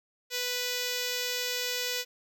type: tone with notch filter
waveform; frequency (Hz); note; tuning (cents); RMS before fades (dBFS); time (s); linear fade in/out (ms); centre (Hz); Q
5% pulse; 493.9; B4; 0; -32; 0.3-2.05; 50; 1100; 1.1
effects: none